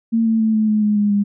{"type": "tone with pitch steps", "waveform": "sine", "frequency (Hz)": [227.4, 223.8, 220.2, 216.6, 213.2, 209.7, 206.4, 203.1], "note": ["A#3", "A3", "A3", "A3", "G#3", "G#3", "G#3", "G#3"], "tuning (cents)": [-43, 30, 2, -27, 46, 17, -10, -38], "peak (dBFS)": -13, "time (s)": [0.12, 1.24], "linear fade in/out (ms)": 20, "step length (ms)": 140, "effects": []}